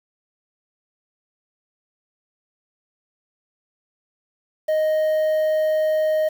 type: tone with quantisation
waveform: triangle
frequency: 622.3 Hz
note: D#5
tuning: in tune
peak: -15 dBFS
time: 4.68-6.29 s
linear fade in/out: 10 ms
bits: 7
effects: none